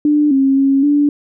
sine tone with pitch steps, 297 / 270.1 / 273.1 / 290.5 Hz, D4 / C#4 / C#4 / D4, +20 / -45 / -26 / -19 cents, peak -9 dBFS, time 0.05-1.09 s, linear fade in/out 2 ms, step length 260 ms, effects none

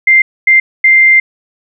sine tone bursts at uneven times, 2093 Hz, C7, in tune, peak -3 dBFS, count 3, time 0.07-0.22 / 0.47-0.6 / 0.84-1.2 s, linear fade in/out 5 ms, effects none

